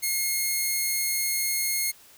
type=tone; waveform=5% pulse; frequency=2152 Hz; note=C7; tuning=48 cents sharp; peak=-14 dBFS; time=0.02-1.92 s; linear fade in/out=20 ms; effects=white hiss -53 dBFS RMS until 2.17 s